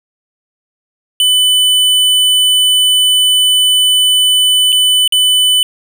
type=tone with dropouts; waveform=square; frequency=3000 Hz; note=F#7; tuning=23 cents sharp; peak=-8 dBFS; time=1.2-5.63 s; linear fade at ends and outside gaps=1 ms; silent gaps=4.722-4.726 / 5.077-5.123 s; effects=7-bit